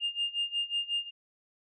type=tone with tremolo; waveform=sine; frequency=2817 Hz; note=F7; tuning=14 cents sharp; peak=-25 dBFS; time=0-1.11 s; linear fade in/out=50 ms; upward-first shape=sine; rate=5.5 Hz; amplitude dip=90%; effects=tanh soft clip ceiling -23 dBFS